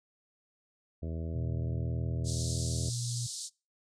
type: harmonic tone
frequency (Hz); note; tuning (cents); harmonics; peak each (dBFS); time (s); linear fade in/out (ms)
81.5; E2; -19; 1 / 2 / 3 / 4 / 5 / 6 / 7 / 8; -35 / -41 / -45 / -47 / -49 / -51 / -52 / -53; 1.02-2.9; 10
type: tone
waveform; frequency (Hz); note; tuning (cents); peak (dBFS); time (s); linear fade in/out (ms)
sine; 120.3; B2; -45; -33; 1.34-3.27; 10
type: band-pass noise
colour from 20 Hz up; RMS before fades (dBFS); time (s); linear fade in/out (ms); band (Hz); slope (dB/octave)
white; -40; 2.24-3.5; 50; 3900 to 9000; 48
effects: noise-tail reverb RT60 0.3 s tail -24 dB re dry